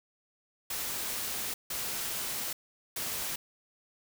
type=noise bursts at uneven times; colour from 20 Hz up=white; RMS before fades=-35 dBFS; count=3; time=0.7-1.54 / 1.7-2.53 / 2.96-3.36 s; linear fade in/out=5 ms; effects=none